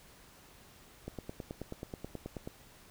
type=click train; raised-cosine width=2 ms; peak=-26 dBFS; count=14; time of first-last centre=1.08-2.475 s; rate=9.32 Hz; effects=pink hiss -58 dBFS RMS until 2.9 s